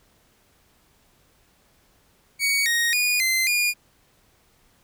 sawtooth tone with pitch steps, 2244 / 1871 / 2452 / 2070 / 2430 Hz, C#7 / A#6 / D#7 / C7 / D#7, +21 / +6 / -26 / -19 / -42 cents, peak -16 dBFS, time 2.39-3.74 s, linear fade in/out 50 ms, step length 270 ms, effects pink hiss -61 dBFS RMS until 4.83 s

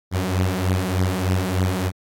sawtooth beating tone pair, 91.2 / 94.5 Hz, F#2 / F#2, -24 / +37 cents, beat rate 3.3 Hz, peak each -18 dBFS, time 0.11-1.92 s, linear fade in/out 50 ms, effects AAC 64 kbps

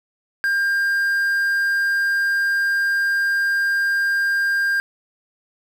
triangle tone with quantisation, 1600 Hz, G6, 35 cents sharp, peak -15 dBFS, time 0.44-4.8 s, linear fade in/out 0 ms, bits 7, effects none

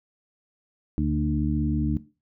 harmonic tone with a mistuned harmonic, 75 Hz, D2, 37 cents sharp, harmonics 1 / 2 / 3 / 4, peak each -27 / -27 / -27 / -27 dBFS, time 0.98-1.97 s, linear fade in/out 0 ms, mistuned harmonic 2, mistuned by -24 cents, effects noise-tail reverb RT60 0.3 s tail -17 dB re dry

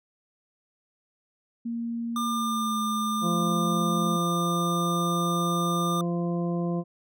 sine tone with pitch glide, 233.1 to 216.2 Hz, A#3 to A3, 0 to -30 cents, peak -28 dBFS, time 1.65-4.17 s, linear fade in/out 10 ms, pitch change -130 cents, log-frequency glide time 2.19-2.81 s
square tone, 1200 Hz, D6, 37 cents sharp, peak -28 dBFS, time 2.16-6.01 s, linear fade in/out 2 ms
harmonic tone, 172.5 Hz, F3, 21 cents flat, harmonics 1 / 2 / 3 / 4 / 6, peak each -26 / -32 / -36 / -38 / -42 dBFS, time 3.21-6.84 s, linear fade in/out 50 ms
effects none

